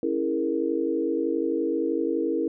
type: chord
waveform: sine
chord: A# half-diminished seventh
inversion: first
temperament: equal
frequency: 277.2 / 329.6 / 415.3 / 466.2 Hz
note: C#4 / E4 / G#4 / A#4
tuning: 0 / 0 / 0 / 0 cents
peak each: -30 / -26 / -31 / -28 dBFS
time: 0.03-2.48 s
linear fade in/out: 2 ms
effects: none

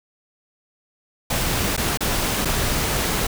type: noise with dropouts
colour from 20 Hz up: pink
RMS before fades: -22 dBFS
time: 1.3-3.27 s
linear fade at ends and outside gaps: 5 ms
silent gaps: 1.766-1.776 / 1.974-2.006 / 2.45-2.454 s
effects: none

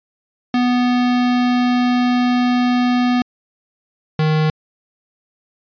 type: tone pair in turn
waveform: square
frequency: 246.7 / 155.41 Hz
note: B3 / D#3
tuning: -2 / -2 cents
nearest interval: minor sixth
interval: 800 cents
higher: first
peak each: -14 / -14 dBFS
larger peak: neither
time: 0.54-3.22 / 4.19-4.5 s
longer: first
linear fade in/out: 2 ms
effects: resampled to 11025 Hz

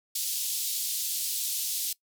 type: band-pass noise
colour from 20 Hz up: white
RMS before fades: -31 dBFS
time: 0.15-1.93 s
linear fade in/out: 5 ms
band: 3400 to 16000 Hz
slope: 24 dB/octave
effects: noise-tail reverb RT60 0.1 s tail -21 dB re dry

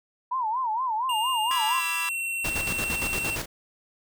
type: tone with vibrato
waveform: sine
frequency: 950 Hz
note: A#5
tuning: 33 cents sharp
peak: -24 dBFS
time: 0.31-1.81 s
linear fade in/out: 10 ms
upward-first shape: sine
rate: 4.3 Hz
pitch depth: 180 cents each way
type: tone with pitch glide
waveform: square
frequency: 2818 to 2717 Hz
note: F7 to F7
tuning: +15 to -48 cents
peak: -28 dBFS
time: 1.09-3.36 s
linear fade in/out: 5 ms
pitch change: -63 cents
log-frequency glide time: 1.65-1.83 s
type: chord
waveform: sawtooth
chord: E dominant seventh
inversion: second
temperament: equal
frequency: 987.8 / 1174.7 / 1318.5 / 1661.2 Hz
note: B5 / D6 / E6 / G#6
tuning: 0 / 0 / 0 / 0 cents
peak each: -29 / -32 / -34 / -32 dBFS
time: 1.51-2.09 s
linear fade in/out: 0 ms
type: noise with tremolo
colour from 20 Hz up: pink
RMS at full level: -30 dBFS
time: 2.44-3.46 s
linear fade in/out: 10 ms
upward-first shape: square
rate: 8.7 Hz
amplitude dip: 60%
effects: none

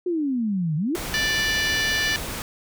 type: exponential two-way sweep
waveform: sine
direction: down then up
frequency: 368.6 to 146.83 to 368.6 Hz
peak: -21 dBFS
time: 0.06-0.96 s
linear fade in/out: 5 ms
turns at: 0.76 s
type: noise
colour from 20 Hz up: pink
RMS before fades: -31 dBFS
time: 0.95-2.42 s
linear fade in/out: 0 ms
type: harmonic tone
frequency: 587.3 Hz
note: D5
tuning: in tune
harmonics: 3 / 4 / 5 / 6 / 7 / 8 / 9 / 10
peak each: -23 / -31 / -29 / -33 / -33 / -33 / -38 / -34 dBFS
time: 1.14-2.16 s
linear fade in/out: 0 ms
effects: none

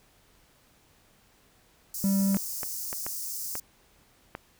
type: high-pass noise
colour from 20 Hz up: white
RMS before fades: -35 dBFS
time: 1.94-3.6 s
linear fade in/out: 5 ms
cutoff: 5000 Hz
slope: 48 dB/octave
type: tone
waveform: triangle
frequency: 196 Hz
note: G3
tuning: in tune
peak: -20 dBFS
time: 2.04-2.37 s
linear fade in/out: 0 ms
type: clicks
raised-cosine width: 0.5 ms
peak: -20 dBFS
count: 6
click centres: 2.346 / 2.632 / 2.929 / 3.065 / 3.554 / 4.351 s
effects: pink hiss -62 dBFS RMS until 4.59 s

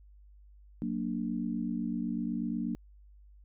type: chord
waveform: sine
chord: Gb augmented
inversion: none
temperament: equal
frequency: 185 / 233.1 / 293.7 Hz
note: Gb3 / Bb3 / D4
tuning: 0 / 0 / 0 cents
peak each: -36 / -33 / -37 dBFS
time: 0.82-2.75 s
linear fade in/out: 0 ms
effects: added 50 Hz sine -53 dBFS peak until 3.44 s

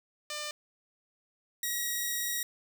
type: tone pair in turn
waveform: 5% pulse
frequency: 598 / 1904 Hz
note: D5 / A#6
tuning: +31 / +36 cents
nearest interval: octave + minor sixth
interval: 2005 cents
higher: second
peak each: -24 / -20 dBFS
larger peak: second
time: 0.3-0.51 / 1.63-2.43 s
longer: second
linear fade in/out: 2 ms
effects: none

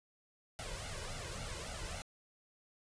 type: noise with flanger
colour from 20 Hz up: pink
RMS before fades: -43 dBFS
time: 0.59-2.02 s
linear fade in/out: 0 ms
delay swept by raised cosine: 1.4 to 2.02 ms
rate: 3.6 Hz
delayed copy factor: +0.85
effects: resampled to 22050 Hz

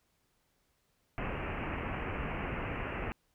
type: low-pass noise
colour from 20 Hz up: pink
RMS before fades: -37 dBFS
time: 1.18-3.12 s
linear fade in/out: 0 ms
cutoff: 2800 Hz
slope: 96 dB/octave
effects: pink hiss -75 dBFS RMS until 3.34 s

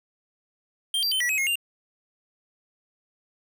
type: tone with pitch steps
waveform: square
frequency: 3177 / 4711 / 3077 / 1942 / 2546 / 2154 / 2792 Hz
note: G7 / D8 / G7 / B6 / D#7 / C7 / F7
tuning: +23 / +5 / -33 / -30 / +39 / +50 / -1 cents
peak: -23 dBFS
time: 0.94-1.556 s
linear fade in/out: 2 ms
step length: 88 ms
effects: none

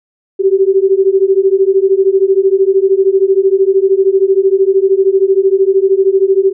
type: beating tone pair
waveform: sine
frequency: 380 / 393 Hz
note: F#4 / G4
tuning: +46 / +4 cents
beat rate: 13 Hz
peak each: -10 dBFS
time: 0.39-6.53 s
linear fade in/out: 20 ms
effects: none

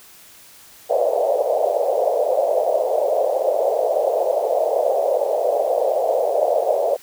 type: band-pass noise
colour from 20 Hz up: white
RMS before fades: -19 dBFS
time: 0.89-6.97 s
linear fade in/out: 20 ms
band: 490 to 670 Hz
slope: 48 dB/octave
effects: white hiss -46 dBFS RMS until 7.02 s

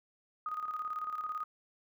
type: tone with tremolo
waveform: sine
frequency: 1244.5 Hz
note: D#6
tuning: in tune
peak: -33 dBFS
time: 0.46-1.44 s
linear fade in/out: 2 ms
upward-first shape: square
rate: 18 Hz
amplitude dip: 55%
effects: none

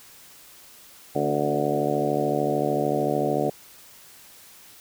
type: harmonic tone with a mistuned harmonic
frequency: 73.42 Hz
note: D2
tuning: in tune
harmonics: 2 / 3 / 4 / 5 / 6 / 7 / 8 / 9 / 10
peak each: -31 / -33 / -29 / -30 / -28 / -32 / -28 / -34 / -29 dBFS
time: 1.15-3.5 s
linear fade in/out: 5 ms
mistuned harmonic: 4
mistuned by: -24 cents
effects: white hiss -49 dBFS RMS until 4.8 s

